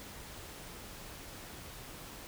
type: silence
effects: pink hiss -48 dBFS RMS until 2.27 s